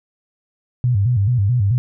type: tone with vibrato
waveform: sine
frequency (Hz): 110.9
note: A2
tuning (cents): +14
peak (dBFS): -13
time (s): 0.84-1.78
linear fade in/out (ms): 0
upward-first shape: square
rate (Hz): 4.6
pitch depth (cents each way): 190
effects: none